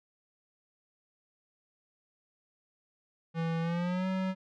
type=tone with pitch glide; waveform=square; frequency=164.81 to 188.23 Hz; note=E3 to F#3; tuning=0 to +30 cents; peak=-30 dBFS; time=3.34-4.35 s; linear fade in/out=50 ms; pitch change=+230 cents; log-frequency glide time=3.61-4.07 s; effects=low-pass 3000 Hz 12 dB/octave